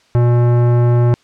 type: tone with tanh clipping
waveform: sine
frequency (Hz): 120.4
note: B2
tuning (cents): -44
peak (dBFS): -11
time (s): 0.15-1.14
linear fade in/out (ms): 0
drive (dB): 17
effects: white hiss -53 dBFS RMS until 1.23 s + low-pass 5000 Hz 12 dB/octave